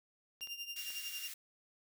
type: clicks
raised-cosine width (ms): 0.2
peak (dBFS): -38 / -37 / -38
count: 3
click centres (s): 0.409 / 0.473 / 0.904
type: tone with tremolo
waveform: 30% pulse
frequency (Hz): 2794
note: F7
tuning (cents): 0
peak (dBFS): -36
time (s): 0.41-1.28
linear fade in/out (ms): 5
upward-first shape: triangle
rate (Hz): 11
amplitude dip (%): 80
type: high-pass noise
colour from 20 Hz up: white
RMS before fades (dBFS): -47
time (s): 0.76-1.34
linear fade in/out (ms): 5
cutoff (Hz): 1600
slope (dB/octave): 24
effects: none